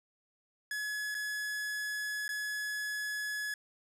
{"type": "tone with dropouts", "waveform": "45% pulse", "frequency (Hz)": 1696, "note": "G#6", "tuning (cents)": 36, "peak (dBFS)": -34, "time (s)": [0.71, 3.54], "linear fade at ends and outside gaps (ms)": 2, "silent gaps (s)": [[1.145, 1.149], [2.28, 2.29]], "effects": ["resampled to 32000 Hz"]}